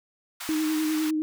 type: high-pass noise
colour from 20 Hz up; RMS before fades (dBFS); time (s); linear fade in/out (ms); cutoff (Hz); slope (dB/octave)
pink; -36; 0.4-1.11; 10; 960; 24
type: tone with vibrato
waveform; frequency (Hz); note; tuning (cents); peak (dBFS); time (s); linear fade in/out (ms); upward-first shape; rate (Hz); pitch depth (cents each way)
sine; 311.1; D#4; 0; -23; 0.49-1.22; 0; sine; 9.9; 25
effects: none

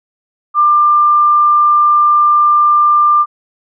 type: tone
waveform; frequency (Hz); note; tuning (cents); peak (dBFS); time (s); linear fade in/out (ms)
sine; 1192; D6; +25; -6; 0.54-3.26; 50
effects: none

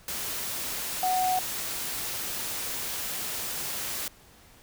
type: tone in noise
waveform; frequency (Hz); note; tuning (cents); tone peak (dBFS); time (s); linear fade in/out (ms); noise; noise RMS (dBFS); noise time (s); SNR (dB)
sine; 740; F#5; 0; -23; 1.03-1.39; 2; white; -33; 0.08-4.08; +7
effects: pink hiss -55 dBFS RMS until 4.62 s

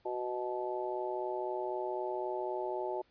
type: harmonic tone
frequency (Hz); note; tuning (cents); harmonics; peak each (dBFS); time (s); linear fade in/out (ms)
123.9; B2; +6; 3 / 4 / 5 / 6 / 7; -37 / -44 / -39 / -48 / -39; 0.05-3.02; 10
effects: pink hiss -70 dBFS RMS until 3.1 s + resampled to 11025 Hz

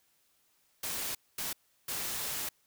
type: noise bursts at uneven times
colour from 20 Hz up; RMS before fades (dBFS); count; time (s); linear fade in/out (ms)
white; -36; 3; 0.83-1.15 / 1.38-1.53 / 1.88-2.49; 5
effects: white hiss -71 dBFS RMS until 2.66 s

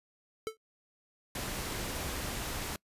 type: tone with exponential decay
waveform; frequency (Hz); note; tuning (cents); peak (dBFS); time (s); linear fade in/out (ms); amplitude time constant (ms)
square; 440; A4; 0; -29; 0.47-0.57; 0; 20
type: noise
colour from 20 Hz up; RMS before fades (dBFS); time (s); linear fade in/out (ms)
pink; -37; 1.35-2.76; 2
effects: noise-tail reverb RT60 0.1 s tail -25 dB re dry + resampled to 32000 Hz

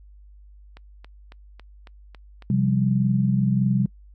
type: click train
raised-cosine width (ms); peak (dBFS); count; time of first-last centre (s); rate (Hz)
0.3; -28; 7; 0.77-2.423; 3.63
type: chord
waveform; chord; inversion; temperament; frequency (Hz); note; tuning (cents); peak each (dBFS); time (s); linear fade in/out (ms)
sine; C suspended fourth; none; equal; 130.81 / 174.61 / 196; C3 / F3 / G3; 0 / 0 / 0; -21 / -26 / -21; 2.5-3.86; 2
effects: noise-tail reverb RT60 0.1 s tail -25 dB re dry + added 50 Hz sine -45 dBFS peak until 4.14 s

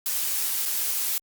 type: noise with dropouts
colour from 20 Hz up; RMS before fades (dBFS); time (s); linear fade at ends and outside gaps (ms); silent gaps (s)
blue; -26; 0.06-1.18; 1; 0.654-0.658
effects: Opus 48 kbps

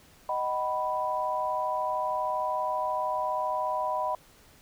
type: chord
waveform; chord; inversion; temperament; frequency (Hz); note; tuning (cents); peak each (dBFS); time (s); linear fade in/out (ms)
sine; B major; first; equal with one note detuned; 622.3 / 755.1 / 987.8; D#5 / F#5 / B5; 0 / +35 / 0; -32 / -33 / -29; 0.29-4.15; 2
effects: pink hiss -57 dBFS RMS until 4.61 s

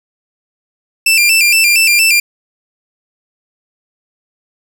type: tone with vibrato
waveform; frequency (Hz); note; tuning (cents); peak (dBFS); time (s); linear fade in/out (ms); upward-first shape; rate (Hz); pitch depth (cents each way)
sawtooth; 2521; D#7; +22; -4; 1.06-2.2; 5; square; 4.3; 92
effects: none

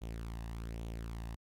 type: tone with flanger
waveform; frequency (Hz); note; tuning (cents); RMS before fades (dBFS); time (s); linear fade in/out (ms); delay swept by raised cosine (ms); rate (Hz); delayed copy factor
sawtooth; 56.6; A1; +50; -42; 0.01-1.36; 20; 0.3 to 1.11; 1.2; +0.55
effects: AAC 64 kbps

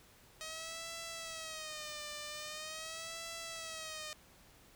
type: tone with vibrato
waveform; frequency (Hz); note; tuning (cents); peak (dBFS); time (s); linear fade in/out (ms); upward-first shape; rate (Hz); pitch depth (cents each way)
5% pulse; 629; D#5; +19; -31; 0.41-4.13; 0; sine; 0.43; 95
effects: pink hiss -62 dBFS RMS until 4.75 s

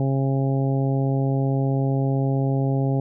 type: harmonic tone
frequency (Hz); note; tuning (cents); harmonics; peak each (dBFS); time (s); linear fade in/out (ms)
135.5; C#3; -39; 1 / 2 / 3 / 4 / 5 / 6; -20 / -26 / -30 / -32 / -34 / -36; 0-3; 2
effects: none

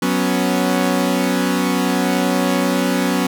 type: chord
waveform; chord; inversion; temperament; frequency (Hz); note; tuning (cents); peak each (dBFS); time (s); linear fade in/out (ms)
sawtooth; F# suspended fourth; none; equal; 185 / 246.9 / 277.2; F#3 / B3 / C#4; 0 / 0 / 0; -16; 0.02-3.27; 5
effects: none

